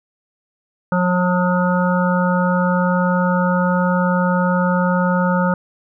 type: harmonic tone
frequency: 180.1 Hz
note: F#3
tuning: 46 cents flat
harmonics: 1 / 3 / 5 / 7 / 8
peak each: -16 / -21 / -23 / -24 / -25 dBFS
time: 0.92-5.54 s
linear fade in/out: 2 ms
effects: none